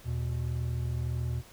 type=tone pair together; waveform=triangle; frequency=79.4 / 121.14 Hz; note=D#2 / B2; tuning=+36 / -33 cents; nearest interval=perfect fifth; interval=731 cents; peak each=-31 / -29 dBFS; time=0.04-1.43 s; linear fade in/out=50 ms; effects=pink hiss -54 dBFS RMS until 1.52 s